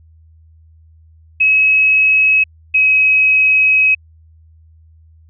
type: tone pair in turn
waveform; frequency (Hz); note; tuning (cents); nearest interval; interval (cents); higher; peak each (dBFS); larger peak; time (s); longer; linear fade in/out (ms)
sine; 2563 / 2547; E7 / D#7; -49 / +40; unison; 11; first; -8; neither; 1.4-2.44 / 2.74-3.95; second; 10
effects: added 80 Hz sine -43 dBFS peak until 5.29 s